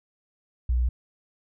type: tone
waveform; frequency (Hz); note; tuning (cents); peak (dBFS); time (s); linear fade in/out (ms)
sine; 61; B1; -21; -20; 0.69-0.89; 5
effects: none